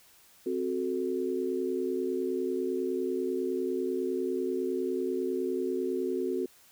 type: chord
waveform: sine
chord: F# diminished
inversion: second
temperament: equal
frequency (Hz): 261.6 / 370 / 440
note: C4 / F#4 / A4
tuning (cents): 0 / 0 / 0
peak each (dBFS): -34 / -30 / -35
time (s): 0.46-6.46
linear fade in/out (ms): 5
effects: white hiss -59 dBFS RMS until 6.71 s

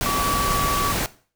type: tone in noise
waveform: sine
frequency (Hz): 1142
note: D6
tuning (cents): -49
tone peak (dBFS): -22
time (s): 0.06-0.92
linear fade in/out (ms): 0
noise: pink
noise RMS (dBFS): -24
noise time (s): 0.01-1.06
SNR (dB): -1
effects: noise-tail reverb RT60 0.4 s tail -17 dB re dry

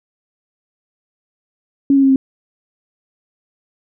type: tone with pitch steps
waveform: sine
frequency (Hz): 277.2 / 273.5 / 269.9 / 266.4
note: C#4 / C#4 / C#4 / C4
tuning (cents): 0 / -23 / -46 / +31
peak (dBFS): -8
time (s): 1.9-2.16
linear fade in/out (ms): 2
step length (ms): 65
effects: none

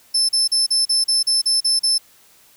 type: tone bursts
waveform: 35% pulse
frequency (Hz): 5274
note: E8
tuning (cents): 0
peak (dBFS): -12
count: 10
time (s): 0.14-1.982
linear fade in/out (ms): 10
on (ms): 150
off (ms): 38
effects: white hiss -52 dBFS RMS until 2.56 s

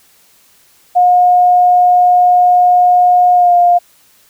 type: tone with pitch glide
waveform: sine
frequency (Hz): 718 to 704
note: F5 to F5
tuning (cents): +48 to +14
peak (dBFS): -5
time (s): 0.95-3.79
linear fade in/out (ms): 20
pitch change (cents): -34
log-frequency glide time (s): 3.34-3.53
effects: white hiss -49 dBFS RMS until 4.29 s

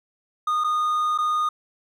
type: tone with dropouts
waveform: triangle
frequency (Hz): 1229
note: D#6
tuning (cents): -22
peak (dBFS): -18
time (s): 0.47-1.49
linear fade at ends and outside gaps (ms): 5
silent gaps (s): 0.639-0.643 / 1.178-1.185
effects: none

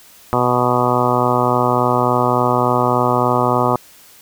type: harmonic tone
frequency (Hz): 123.47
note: B2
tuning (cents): 0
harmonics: 1 / 2 / 3 / 4 / 5 / 6 / 7 / 8 / 9 / 10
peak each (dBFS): -22 / -22 / -22 / -22 / -22 / -22 / -22 / -22 / -22 / -22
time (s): 0.33-3.76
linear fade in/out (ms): 0
effects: white hiss -45 dBFS RMS until 4.21 s

